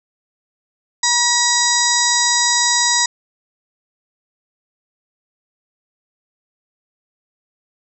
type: harmonic tone with a mistuned harmonic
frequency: 961 Hz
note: B5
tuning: 48 cents flat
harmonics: 1 / 2 / 4 / 5 / 6 / 7 / 8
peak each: -21 / -21 / -21 / -21 / -21 / -21 / -21 dBFS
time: 1.03-3.06 s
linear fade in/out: 5 ms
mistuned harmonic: 5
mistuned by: +44 cents
effects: none